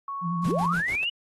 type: tone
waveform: sine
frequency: 1108.7 Hz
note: C#6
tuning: in tune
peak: -30 dBFS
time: 0.08-0.73 s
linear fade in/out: 2 ms
type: tone with vibrato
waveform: sine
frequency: 172.2 Hz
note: F3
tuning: 24 cents flat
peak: -26 dBFS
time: 0.21-0.83 s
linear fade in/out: 50 ms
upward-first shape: sine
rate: 10 Hz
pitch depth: 45 cents each way
type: noise with tremolo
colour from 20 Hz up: pink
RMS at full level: -41 dBFS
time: 0.44-1.04 s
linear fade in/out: 5 ms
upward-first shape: square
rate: 6.8 Hz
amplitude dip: 80%
type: linear sweep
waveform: sine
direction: up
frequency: 92.2 to 2960 Hz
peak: -24 dBFS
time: 0.45-1.1 s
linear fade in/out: 10 ms
effects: AAC 32 kbps